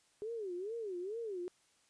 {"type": "tone with vibrato", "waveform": "sine", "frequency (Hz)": 404.9, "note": "G#4", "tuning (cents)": -44, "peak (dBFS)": -38, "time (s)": [0.22, 1.48], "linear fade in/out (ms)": 0, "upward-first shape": "sine", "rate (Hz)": 2.3, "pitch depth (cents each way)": 250, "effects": ["white hiss -71 dBFS RMS until 1.89 s", "resampled to 22050 Hz"]}